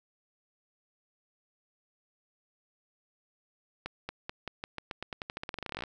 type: accelerating click train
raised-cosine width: 0.3 ms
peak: -20 dBFS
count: 26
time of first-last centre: 3.86-5.837 s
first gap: 230 ms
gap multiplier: 0.89
effects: none